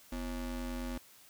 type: ring-modulated tone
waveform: square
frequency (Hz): 146.83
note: D3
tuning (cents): 0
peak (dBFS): -34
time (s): 0.12-0.98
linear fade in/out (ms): 5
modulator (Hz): 102
effects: white hiss -59 dBFS RMS until 1.29 s